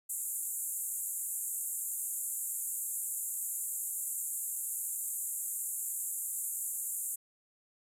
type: band-pass noise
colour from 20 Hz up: pink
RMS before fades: -37 dBFS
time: 0.09-7.16 s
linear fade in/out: 10 ms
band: 7100 to 14000 Hz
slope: 96 dB/octave
effects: none